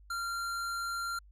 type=tone; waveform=square; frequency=1382 Hz; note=F6; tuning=19 cents flat; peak=-34 dBFS; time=0.1-1.19 s; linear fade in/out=5 ms; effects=added 50 Hz sine -54 dBFS peak until 1.31 s + low-pass 12000 Hz 12 dB/octave